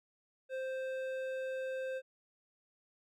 triangle tone with hard clipping, 523.3 Hz, C5, in tune, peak -38 dBFS, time 0.49-2.02 s, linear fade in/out 50 ms, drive 14 dB, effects none

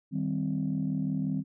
sine chord, C minor, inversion first, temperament equal, 155.56 / 196 / 261.6 Hz, Eb3 / G3 / C4, 0 / 0 / 0 cents, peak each -31 dBFS, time 0.11-1.44 s, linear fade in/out 50 ms, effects tanh soft clip ceiling -20 dBFS

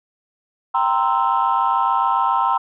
sine chord, C dominant seventh, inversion second, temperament equal with one note detuned, 784 / 932.3 / 1039.3 / 1318.5 Hz, G5 / Bb5 / C6 / E6, 0 / 0 / -12 / 0 cents, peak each -21 / -19 / -19 / -22 dBFS, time 0.74-2.58 s, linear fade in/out 10 ms, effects tanh soft clip ceiling -8 dBFS

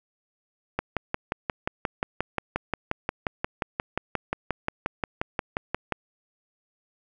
click train, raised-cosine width 0.5 ms, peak -10 dBFS, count 30, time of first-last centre 0.79-5.923 s, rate 5.65 Hz, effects none

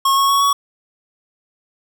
square tone with pitch steps, 1089 / 1101 / 1113.2 / 1125.5 Hz, C#6 / C#6 / C#6 / C#6, -31 / -12 / +7 / +26 cents, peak -13 dBFS, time 0.05-0.53 s, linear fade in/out 5 ms, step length 120 ms, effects none

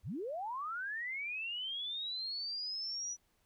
sine linear sweep, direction up, 49 to 5920 Hz, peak -37 dBFS, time 0.03-3.17 s, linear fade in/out 50 ms, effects pink hiss -75 dBFS RMS until 3.45 s

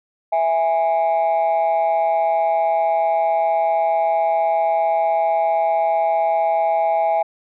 sine tone pair together, 659.3 / 823.8 Hz, E5 / G#5, 0 / -14 cents, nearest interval major third, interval 386 cents, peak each -16 dBFS, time 0.32-7.23 s, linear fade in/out 10 ms, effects tanh soft clip ceiling -12 dBFS

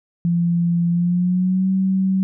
sine tone with pitch glide, 171.4 to 190.18 Hz, F3 to F#3, -32 to +48 cents, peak -15 dBFS, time 0.25-2.23 s, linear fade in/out 0 ms, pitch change +180 cents, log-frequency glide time 0.9-1.7 s, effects none

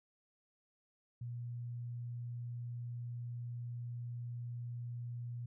sine tone, 120 Hz, B2, 49 cents flat, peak -40 dBFS, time 1.21-5.46 s, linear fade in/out 5 ms, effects none

